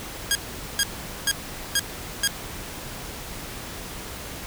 10% pulse tone bursts, 1629 Hz, G#6, 34 cents flat, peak -10 dBFS, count 5, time 0.31-2.275 s, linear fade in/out 0 ms, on 41 ms, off 440 ms, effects pink hiss -36 dBFS RMS until 4.46 s

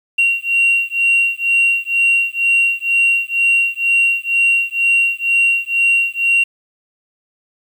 sine beating tone pair, 2751 / 2753.1 Hz, F7 / F7, -27 / -25 cents, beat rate 2.1 Hz, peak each -14 dBFS, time 0.18-6.44 s, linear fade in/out 10 ms, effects tanh soft clip ceiling -7 dBFS + 7-bit

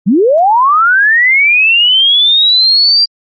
sine linear sweep, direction up, 165.1 to 4772 Hz, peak -5 dBFS, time 0.06-3.06 s, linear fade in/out 20 ms, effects Opus 32 kbps

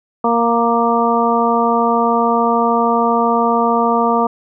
harmonic tone with a mistuned harmonic, 233.1 Hz, A#3, in tune, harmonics 1 / 2 / 3 / 4 / 5, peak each -18 / -18 / -18 / -18 / -18 dBFS, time 0.24-4.27 s, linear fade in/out 5 ms, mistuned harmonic 5, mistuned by +18 cents, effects none

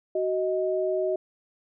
sine tone pair together, 374.6 / 627 Hz, F#4 / D#5, +21 / +13 cents, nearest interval major sixth, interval 892 cents, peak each -26 dBFS, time 0.15-1.16 s, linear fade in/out 5 ms, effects none

